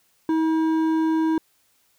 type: tone with hard clipping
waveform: sine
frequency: 320 Hz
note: D#4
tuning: 49 cents sharp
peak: -20 dBFS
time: 0.29-1.38 s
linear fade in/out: 2 ms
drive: 8 dB
effects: white hiss -64 dBFS RMS until 1.98 s